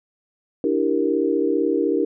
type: chord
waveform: sine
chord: E half-diminished seventh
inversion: third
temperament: equal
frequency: 293.7 / 329.6 / 392 / 466.2 Hz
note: D4 / E4 / G4 / Bb4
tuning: 0 / 0 / 0 / 0 cents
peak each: -23 dBFS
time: 0.64-2.05 s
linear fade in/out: 2 ms
effects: none